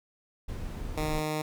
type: noise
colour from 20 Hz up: brown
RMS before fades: -35 dBFS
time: 0.48-1.2 s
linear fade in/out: 10 ms
type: tone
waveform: 10% pulse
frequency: 153.9 Hz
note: D#3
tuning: 19 cents flat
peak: -21 dBFS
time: 0.97-1.42 s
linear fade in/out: 5 ms
type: noise with exponential decay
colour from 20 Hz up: brown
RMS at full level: -33 dBFS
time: 1.18-1.31 s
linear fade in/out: 0 ms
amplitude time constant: 27 ms
effects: none